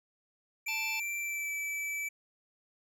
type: tone with pitch glide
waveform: square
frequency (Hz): 2349 to 2310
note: D7 to D7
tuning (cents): 0 to -29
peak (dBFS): -34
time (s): 0.66-2.09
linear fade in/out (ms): 10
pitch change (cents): -29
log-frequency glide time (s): 1.19-1.51
type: harmonic tone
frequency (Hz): 880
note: A5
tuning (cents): 0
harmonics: 1 / 3 / 4 / 5 / 6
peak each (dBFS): -43 / -37 / -49 / -44 / -46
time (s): 0.68-1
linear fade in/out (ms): 5
effects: none